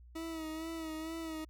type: tone with vibrato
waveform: 40% pulse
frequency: 321.3 Hz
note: E4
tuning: 44 cents flat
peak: -38 dBFS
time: 0.15-1.45 s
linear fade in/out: 10 ms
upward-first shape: sine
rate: 2.2 Hz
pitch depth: 42 cents each way
effects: added 60 Hz sine -53 dBFS peak until 1.49 s